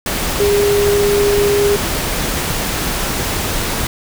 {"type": "tone in noise", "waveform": "sine", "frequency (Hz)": 407.5, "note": "G#4", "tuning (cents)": -33, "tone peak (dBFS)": -11, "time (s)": [0.4, 1.76], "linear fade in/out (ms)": 2, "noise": "pink", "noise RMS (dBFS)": -19, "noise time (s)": [0.06, 3.87], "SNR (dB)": 5, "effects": []}